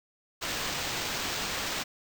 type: noise with sample-and-hold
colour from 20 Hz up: violet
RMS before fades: -33 dBFS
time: 0.41-1.84 s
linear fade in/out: 20 ms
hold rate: 11025 Hz
effects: none